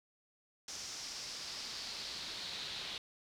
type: noise with band-pass filter sweep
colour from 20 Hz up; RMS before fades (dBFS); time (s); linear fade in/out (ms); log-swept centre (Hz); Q
brown; -44; 0.68-2.98; 2; 5800 to 3800; 3.3
effects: none